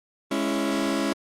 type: chord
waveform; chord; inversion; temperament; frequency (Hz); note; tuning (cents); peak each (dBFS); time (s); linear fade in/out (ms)
sawtooth; C# minor; second; just; 207.9 / 277.2 / 332.6; G#3 / C#4 / E4; +2 / 0 / +16; -25 / -22 / -24; 0.31-1.13; 5
effects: low-pass 10000 Hz 12 dB/octave + Opus 32 kbps